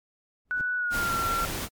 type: noise with exponential growth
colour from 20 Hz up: brown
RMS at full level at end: -38 dBFS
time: 0.45-0.61 s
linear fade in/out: 1 ms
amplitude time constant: 33 ms
type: tone with pitch glide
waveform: sine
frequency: 1480 to 1365 Hz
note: F#6 to F6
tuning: 0 to -40 cents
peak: -25 dBFS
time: 0.51-1.45 s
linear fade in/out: 0 ms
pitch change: -140 cents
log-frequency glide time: 0.77-1.14 s
type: noise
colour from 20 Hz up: pink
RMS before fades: -32 dBFS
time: 0.9-1.69 s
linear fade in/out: 50 ms
effects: MP3 96 kbps